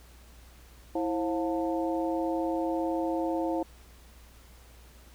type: harmonic tone with a mistuned harmonic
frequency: 177.8 Hz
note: F3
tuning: 31 cents sharp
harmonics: 2 / 3 / 4 / 5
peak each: -29 / -33 / -35 / -37 dBFS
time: 0.95-3.63 s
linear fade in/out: 5 ms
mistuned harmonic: 2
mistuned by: -140 cents
effects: added 60 Hz sine -52 dBFS peak until 5.14 s + pink hiss -57 dBFS RMS until 5.14 s